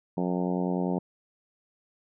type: harmonic tone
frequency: 90.1 Hz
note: F#2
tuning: 45 cents flat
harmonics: 2 / 3 / 4 / 5 / 6 / 7 / 8 / 9 / 10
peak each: -28 / -32 / -34 / -36 / -38 / -39 / -40 / -41 / -42 dBFS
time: 0.17-0.99 s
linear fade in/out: 5 ms
effects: none